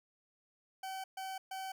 40% pulse tone bursts, 764 Hz, G5, 45 cents flat, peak -39 dBFS, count 3, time 0.83-1.72 s, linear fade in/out 5 ms, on 210 ms, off 130 ms, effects none

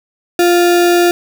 sine tone with sample-and-hold, 349.2 Hz, F4, in tune, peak -7 dBFS, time 0.39-1.11 s, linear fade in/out 2 ms, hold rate 1050 Hz, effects none

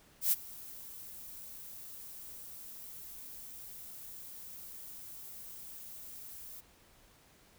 violet noise with ADSR envelope, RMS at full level -26 dBFS, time 0.21-6.61 s, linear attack 110 ms, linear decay 29 ms, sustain -22 dB, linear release 15 ms, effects pink hiss -63 dBFS RMS until 7.58 s

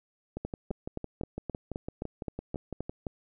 two click trains, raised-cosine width 2 ms, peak -20 / -22 dBFS, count 11 / 16, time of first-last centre 0.45-3.068 / 0.37-2.895 s, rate 3.82 / 5.94 Hz, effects none

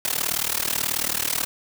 white noise with amplitude modulation, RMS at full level -21 dBFS, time 0.05-1.45 s, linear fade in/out 0 ms, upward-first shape sine, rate 38.4 Hz, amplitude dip 95%, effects none

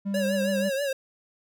triangle tone, 198.5 Hz, G3, 22 cents sharp, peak -24 dBFS, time 0.05-0.7 s, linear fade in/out 20 ms
square tone with vibrato, 554.4 Hz, C#5, in tune, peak -26 dBFS, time 0.14-0.93 s, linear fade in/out 5 ms, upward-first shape triangle, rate 6.2 Hz, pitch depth 89 cents each way
effects none

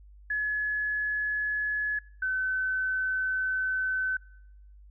sine tone pair in turn, 1700 / 1521.1 Hz, G#6 / F#6, +40 / +47 cents, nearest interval major second, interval 193 cents, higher first, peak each -26 dBFS, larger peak neither, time 0.3-1.99 / 2.22-4.17 s, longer second, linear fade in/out 5 ms, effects noise-tail reverb RT60 0.8 s tail -24 dB re dry + added 50 Hz sine -49 dBFS peak until 4.9 s

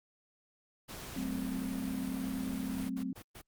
pink noise, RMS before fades -45 dBFS, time 0.88-2.9 s, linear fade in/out 20 ms
sine chord, F# diminished, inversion none, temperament equal with one note detuned, 189.54 / 220 / 261.6 Hz, F#3 / A3 / C4, +42 / 0 / 0 cents, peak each -39 / -41 / -36 dBFS, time 1.16-3.13 s, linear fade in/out 5 ms
pink noise bursts, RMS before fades -49 dBFS, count 4, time 2.77-3.418 s, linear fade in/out 10 ms, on 72 ms, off 120 ms
effects Opus 48 kbps

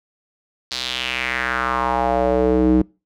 square tone with band-pass filter sweep, 63 Hz, B1, 35 cents sharp, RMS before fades -19 dBFS, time 0.71-2.82 s, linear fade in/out 5 ms, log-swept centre 4500 to 280 Hz, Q 3.2, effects noise-tail reverb RT60 0.3 s tail -26 dB re dry

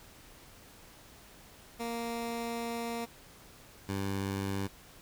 15% pulse tone pair in turn, 233.1 / 98.01 Hz, A#3 / G2, 0 / 0 cents, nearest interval octave + minor third, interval 1500 cents, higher first, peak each -28 / -26 dBFS, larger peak second, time 1.79-3.06 / 3.88-4.68 s, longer first, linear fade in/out 20 ms, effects pink hiss -55 dBFS RMS until 5.01 s

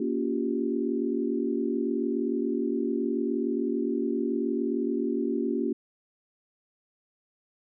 sine chord, G half-diminished seventh, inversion first, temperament just, 235.2 / 282.2 / 352.8 / 392 Hz, Bb3 / Db4 / F4 / G4, +16 / +31 / +18 / 0 cents, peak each -30 / -30 / -31 / -32 dBFS, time 0-5.73 s, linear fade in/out 5 ms, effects none

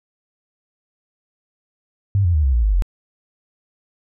sine tone with pitch steps, 99.3 / 86.95 / 76.13 / 66.66 / 58.37 / 51.1 / 44.75 Hz, G2 / F2 / D#2 / C2 / A#1 / G#1 / F1, +23 / -7 / -37 / +33 / +3 / -27 / +43 cents, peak -13 dBFS, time 2.15-2.822 s, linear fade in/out 0 ms, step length 96 ms, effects none

